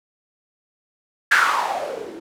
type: noise with low-pass filter sweep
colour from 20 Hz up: violet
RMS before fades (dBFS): -21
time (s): 1.31-2.2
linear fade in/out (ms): 10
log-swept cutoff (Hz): 1700 to 300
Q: 6.7
effects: none